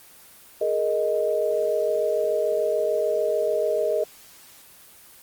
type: chord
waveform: sine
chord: Ab suspended second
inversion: none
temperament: equal with one note detuned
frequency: 419.4 / 466.2 / 622.3 Hz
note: Ab4 / Bb4 / Eb5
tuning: +17 / 0 / 0 cents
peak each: -26 / -26 / -23 dBFS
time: 0.61-4.04 s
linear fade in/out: 5 ms
effects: white hiss -49 dBFS RMS until 5.22 s + Opus 24 kbps